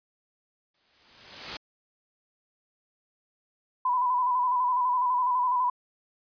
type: noise with exponential growth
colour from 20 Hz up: white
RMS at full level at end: -31 dBFS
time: 0.74-1.57 s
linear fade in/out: 5 ms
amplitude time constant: 180 ms
type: tone with vibrato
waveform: sine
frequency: 996 Hz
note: B5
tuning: 14 cents sharp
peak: -22 dBFS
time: 3.85-5.7 s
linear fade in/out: 5 ms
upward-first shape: square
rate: 12 Hz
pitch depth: 35 cents each way
effects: resampled to 11025 Hz